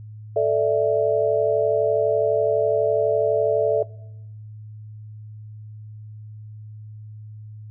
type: chord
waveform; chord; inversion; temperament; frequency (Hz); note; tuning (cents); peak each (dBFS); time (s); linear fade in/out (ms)
sine; A suspended fourth; none; equal; 440 / 587.3 / 659.3; A4 / D5 / E5; 0 / 0 / 0; -21; 0.36-3.83; 5
effects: noise-tail reverb RT60 0.8 s tail -21 dB re dry + added 107 Hz sine -36 dBFS peak until 7.7 s